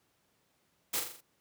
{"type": "noise with echo", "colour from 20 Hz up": "white", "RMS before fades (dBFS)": -32, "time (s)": [0.93, 1], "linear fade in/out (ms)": 10, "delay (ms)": 42, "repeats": 5, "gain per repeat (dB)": -5, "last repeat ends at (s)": 1.21, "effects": ["pink hiss -73 dBFS RMS until 1.4 s", "high-pass 100 Hz 12 dB/octave"]}